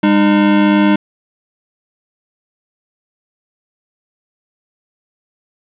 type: tone pair together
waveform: square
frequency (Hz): 202 / 304.8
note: G#3 / D#4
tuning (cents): -48 / -36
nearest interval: perfect fifth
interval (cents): 712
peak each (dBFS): -12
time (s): 0.03-0.96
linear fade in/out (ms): 5
effects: resampled to 8000 Hz + 8-bit